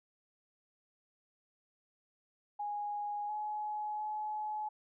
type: tone with pitch steps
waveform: sine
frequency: 827 / 845 / 851 Hz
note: G#5 / G#5 / G#5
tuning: -8 / +30 / +42 cents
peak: -35 dBFS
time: 2.59-4.69 s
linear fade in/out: 10 ms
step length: 700 ms
effects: none

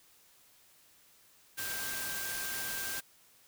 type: tone in noise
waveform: sine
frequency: 1578 Hz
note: G6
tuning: 11 cents sharp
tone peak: -41 dBFS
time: 1.57-3.01 s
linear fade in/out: 20 ms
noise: white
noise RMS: -38 dBFS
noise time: 1.57-3.01 s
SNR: -6 dB
effects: white hiss -63 dBFS RMS until 3.47 s

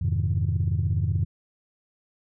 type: chord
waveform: sine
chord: F minor seventh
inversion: none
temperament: equal with one note detuned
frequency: 87.31 / 103.83 / 130.81 / 156.19 Hz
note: F2 / Ab2 / C3 / Eb3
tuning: 0 / 0 / 0 / +7 cents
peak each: -24 / -25 / -29 / -29 dBFS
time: 0.01-1.25 s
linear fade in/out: 10 ms
effects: tanh soft clip ceiling -15 dBFS

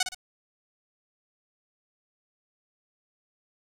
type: tone with echo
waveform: 5% pulse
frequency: 740 Hz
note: F#5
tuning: in tune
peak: -10 dBFS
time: 0-0.03 s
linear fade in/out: 5 ms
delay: 59 ms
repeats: 2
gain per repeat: -8 dB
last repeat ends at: 0.148 s
effects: low-pass 10000 Hz 12 dB/octave + 8-bit

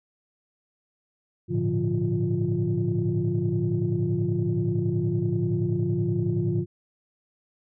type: tone cluster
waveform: sine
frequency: 106.1 / 116.7 / 144.5 / 174.4 / 349.6 Hz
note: G#2 / A#2 / D3 / F3 / F4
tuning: +38 / +2 / -28 / -2 / +2 cents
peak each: -28 dBFS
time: 1.48-6.66 s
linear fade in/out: 50 ms
effects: tanh soft clip ceiling -14 dBFS

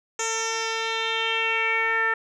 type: tone with low-pass filter sweep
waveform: 10% pulse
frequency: 450.4 Hz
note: A4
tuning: 40 cents sharp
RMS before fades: -25 dBFS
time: 0.19-2.14 s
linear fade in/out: 5 ms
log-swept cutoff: 7000 to 1700 Hz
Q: 4.3
effects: none

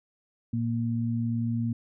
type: tone pair together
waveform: sine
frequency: 115.41 / 233.1 Hz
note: A#2 / A#3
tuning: -17 / 0 cents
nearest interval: octave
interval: 1217 cents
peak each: -28 dBFS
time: 0.53-1.73 s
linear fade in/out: 5 ms
effects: none

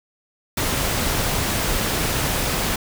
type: noise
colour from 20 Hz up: pink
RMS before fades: -22 dBFS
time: 0.57-2.76 s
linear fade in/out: 5 ms
effects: none

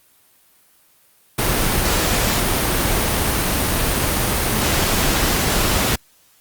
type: noise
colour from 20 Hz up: pink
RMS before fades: -18 dBFS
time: 1.38-5.96 s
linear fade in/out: 10 ms
effects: white hiss -55 dBFS RMS until 6.4 s + Opus 32 kbps

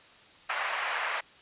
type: band-pass noise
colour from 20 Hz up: white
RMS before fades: -32 dBFS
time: 0.49-1.21 s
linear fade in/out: 10 ms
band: 650 to 2400 Hz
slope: 24 dB/octave
effects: white hiss -55 dBFS RMS until 1.41 s + resampled to 8000 Hz

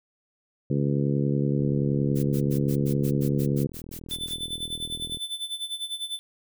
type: harmonic tone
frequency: 70.6 Hz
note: C#2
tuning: 32 cents sharp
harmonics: 2 / 3 / 4 / 5 / 6 / 7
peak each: -24 / -28 / -30 / -32 / -34 / -35 dBFS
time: 0.7-3.67 s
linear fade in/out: 5 ms
type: click train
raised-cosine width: 3 ms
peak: -28 dBFS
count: 146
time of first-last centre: 1.6-5.171 s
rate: 40.6 Hz
type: noise bursts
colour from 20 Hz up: blue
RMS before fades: -40 dBFS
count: 13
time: 2.15-4.347 s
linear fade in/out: 20 ms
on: 85 ms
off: 91 ms
type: tone with tremolo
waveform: square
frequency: 3520 Hz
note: A7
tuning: in tune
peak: -28 dBFS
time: 4.11-6.19 s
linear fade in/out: 0 ms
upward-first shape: sine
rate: 10 Hz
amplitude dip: 80%
effects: none

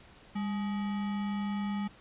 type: tone with sample-and-hold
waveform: sine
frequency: 201.8 Hz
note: G#3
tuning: 49 cents flat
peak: -30 dBFS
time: 0.35-1.88 s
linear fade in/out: 10 ms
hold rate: 1050 Hz
effects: pink hiss -56 dBFS RMS until 2 s + resampled to 8000 Hz

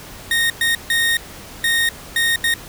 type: tone bursts at uneven times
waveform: 30% pulse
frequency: 1853 Hz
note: A#6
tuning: 11 cents flat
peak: -12 dBFS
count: 6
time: 0.31-0.5 / 0.61-0.75 / 0.9-1.17 / 1.64-1.89 / 2.16-2.36 / 2.44-2.54 s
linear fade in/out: 2 ms
effects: pink hiss -37 dBFS RMS until 2.68 s

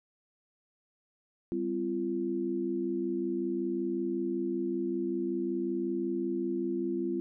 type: tone cluster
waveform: sine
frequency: 196.3 / 256.8 / 342.1 Hz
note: G3 / C4 / F4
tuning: +3 / -32 / -36 cents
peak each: -37 / -35 / -31 dBFS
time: 1.52-7.2 s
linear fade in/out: 0 ms
effects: none

